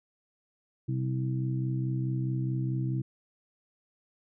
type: harmonic tone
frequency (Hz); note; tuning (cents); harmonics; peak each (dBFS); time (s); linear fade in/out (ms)
64.7; C2; -19; 2 / 3 / 4 / 5; -28 / -38 / -44 / -37; 0.88-3.02; 10
effects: none